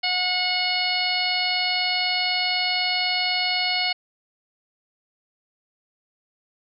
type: harmonic tone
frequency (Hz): 728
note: F#5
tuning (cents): -28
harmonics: 1 / 2 / 3 / 4 / 5 / 6 / 7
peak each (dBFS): -29 / -36 / -26 / -28 / -35 / -25 / -33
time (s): 0.03-3.93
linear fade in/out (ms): 10
effects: none